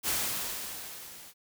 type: noise with level ramp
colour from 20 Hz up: white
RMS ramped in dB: -28 to -50 dBFS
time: 0.03-1.34 s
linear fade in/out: 50 ms
effects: none